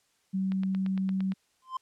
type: tone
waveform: sine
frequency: 190.7 Hz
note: G3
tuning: 47 cents flat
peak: -26 dBFS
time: 0.33-1.34 s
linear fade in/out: 20 ms
type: click train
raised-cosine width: 0.3 ms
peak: -27 dBFS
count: 8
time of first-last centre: 0.52-1.32 s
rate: 8.75 Hz
type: tone with exponential growth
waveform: triangle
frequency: 1040 Hz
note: C6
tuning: 11 cents flat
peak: -25 dBFS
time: 1.62-1.77 s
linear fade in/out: 5 ms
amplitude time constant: 31 ms
effects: white hiss -70 dBFS RMS until 1.81 s + low-pass 9000 Hz 12 dB/octave